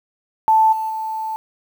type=tone with level steps; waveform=sine; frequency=880 Hz; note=A5; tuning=in tune; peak=-10 / -20 / -22 dBFS; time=0.48-1.36 s; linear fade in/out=0 ms; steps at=0.72 / 0.89 s; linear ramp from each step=10 ms; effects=7-bit